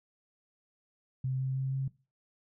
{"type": "tone with pitch steps", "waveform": "sine", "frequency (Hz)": [130.81, 131.95, 133.1, 134.25], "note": ["C3", "C3", "C3", "C3"], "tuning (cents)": [0, 15, 30, 45], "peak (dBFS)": -29, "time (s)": [1.24, 1.88], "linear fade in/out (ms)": 5, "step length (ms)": 160, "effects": ["noise-tail reverb RT60 0.3 s tail -19 dB re dry"]}